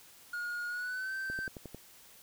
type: tone with pitch glide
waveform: triangle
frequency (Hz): 1434 to 1554.8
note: F6 to G6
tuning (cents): +45 to -15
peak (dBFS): -33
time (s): 0.33-1.48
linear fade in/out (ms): 5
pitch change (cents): +140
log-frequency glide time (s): 0.68-1.15
type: click train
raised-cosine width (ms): 2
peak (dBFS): -30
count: 6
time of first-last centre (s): 1.3-1.746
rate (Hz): 11.2
effects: white hiss -57 dBFS RMS until 2.22 s